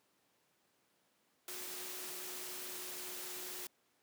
sine tone in noise, 364.7 Hz, F#4, 25 cents flat, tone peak -54 dBFS, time 1.48-3.67 s, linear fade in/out 2 ms, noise white, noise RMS -45 dBFS, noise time 1.48-3.67 s, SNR -12 dB, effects pink hiss -75 dBFS RMS until 4.02 s + high-pass 200 Hz 12 dB/octave

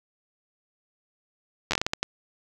slowing click train, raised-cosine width 0.2 ms, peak -7 dBFS, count 9, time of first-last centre 1.71-2.03 s, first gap 10 ms, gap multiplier 1.38, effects none

